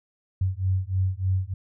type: beating tone pair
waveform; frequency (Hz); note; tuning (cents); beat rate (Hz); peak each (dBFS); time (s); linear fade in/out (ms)
sine; 92.5 / 95.8; F#2 / G2; 0 / -39; 3.3; -25; 0.41-1.54; 5
effects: none